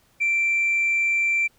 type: tone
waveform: sine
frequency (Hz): 2349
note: D7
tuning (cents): 0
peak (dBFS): -17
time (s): 0.2-1.48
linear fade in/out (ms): 20
effects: tanh soft clip ceiling -16 dBFS + pink hiss -61 dBFS RMS until 1.58 s